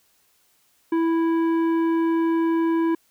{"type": "tone with tanh clipping", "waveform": "triangle", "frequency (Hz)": 329.6, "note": "E4", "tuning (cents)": 0, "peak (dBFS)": -20, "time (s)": [0.92, 2.95], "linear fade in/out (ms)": 5, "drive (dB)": 15, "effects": ["white hiss -63 dBFS RMS until 3.1 s"]}